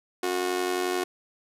sawtooth tone with amplitude modulation, 363.6 Hz, F#4, 30 cents flat, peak -18 dBFS, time 0.23-1.04 s, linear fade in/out 5 ms, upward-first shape sine, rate 91.4 Hz, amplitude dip 75%, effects resampled to 32000 Hz + 9-bit

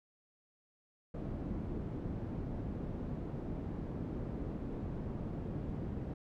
white low-pass noise, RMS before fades -40 dBFS, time 1.14-6.14 s, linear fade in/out 5 ms, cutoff 240 Hz, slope 12 dB/octave, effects none

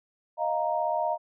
sine chord, Eb suspended second, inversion none, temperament equal, 622.3 / 698.5 / 932.3 Hz, Eb5 / F5 / Bb5, 0 / 0 / 0 cents, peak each -29 dBFS, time 0.37-1.18 s, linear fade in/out 50 ms, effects none

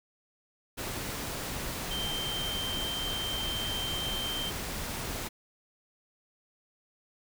sine tone in noise, 3134 Hz, G7, 1 cent flat, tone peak -33 dBFS, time 1.9-4.51 s, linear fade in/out 20 ms, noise pink, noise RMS -36 dBFS, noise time 0.77-5.29 s, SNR 0 dB, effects none

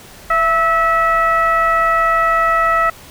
sine tone with frequency modulation, 1306 Hz, E6, 17 cents flat, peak -11 dBFS, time 0.3-2.9 s, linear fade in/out 5 ms, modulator 638 Hz, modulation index 0.91, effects pink hiss -39 dBFS RMS until 3.1 s

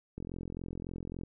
click train, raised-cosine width 3 ms, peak -27 dBFS, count 47, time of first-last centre 0.18-1.235 s, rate 43.6 Hz, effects none

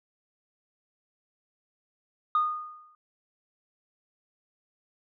sine tone with exponential decay, 1229 Hz, D#6, 22 cents flat, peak -18 dBFS, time 2.35-2.95 s, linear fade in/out 2 ms, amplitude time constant 130 ms, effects tanh soft clip ceiling -17 dBFS

